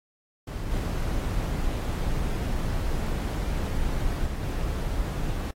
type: noise with level steps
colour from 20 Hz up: brown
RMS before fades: -31 / -27 / -30 / -28 dBFS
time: 0.47-5.51 s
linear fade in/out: 5 ms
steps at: 0.71 / 4.26 / 4.43 s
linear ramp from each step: 2 ms
effects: AAC 48 kbps